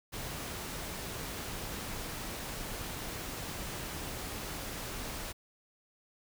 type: noise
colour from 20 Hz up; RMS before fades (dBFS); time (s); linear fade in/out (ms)
pink; -40; 0.12-5.33; 20
effects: none